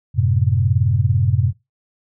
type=chord; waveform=sine; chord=F# diminished; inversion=none; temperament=equal; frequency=92.5 / 110 / 130.81 Hz; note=F#2 / A2 / C3; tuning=0 / 0 / 0 cents; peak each=-18 dBFS; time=0.14-1.53 s; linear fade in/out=50 ms; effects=noise-tail reverb RT60 0.2 s tail -19 dB re dry